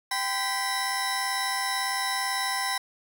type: tone cluster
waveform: 30% pulse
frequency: 783 / 1017 / 1956 / 5360 Hz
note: G5 / C6 / B6 / E8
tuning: -2 / -50 / -17 / +28 cents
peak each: -29 dBFS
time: 0.11-2.78 s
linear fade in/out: 5 ms
effects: 9-bit